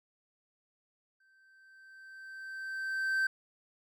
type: tone with exponential growth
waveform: triangle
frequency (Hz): 1554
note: G6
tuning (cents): -16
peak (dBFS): -24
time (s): 1.2-3.27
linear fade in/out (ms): 5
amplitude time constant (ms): 450
effects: none